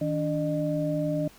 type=tone cluster; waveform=sine; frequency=158.8 / 290.1 / 607 Hz; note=D#3 / D4 / D#5; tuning=+36 / -21 / -43 cents; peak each=-29 dBFS; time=0.01-1.28 s; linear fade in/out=5 ms; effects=pink hiss -53 dBFS RMS until 1.38 s